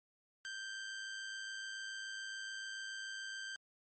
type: tone with amplitude modulation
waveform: sawtooth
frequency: 1568 Hz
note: G6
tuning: in tune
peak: -37 dBFS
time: 0.45-3.56 s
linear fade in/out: 0 ms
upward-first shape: sine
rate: 107 Hz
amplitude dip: 40%
effects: MP3 32 kbps